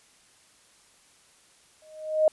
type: tone with exponential growth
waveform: sine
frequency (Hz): 622.3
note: D#5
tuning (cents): 0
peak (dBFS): -14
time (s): 1.82-2.28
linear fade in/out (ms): 2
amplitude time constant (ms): 100
effects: white hiss -59 dBFS RMS until 2.32 s + resampled to 24000 Hz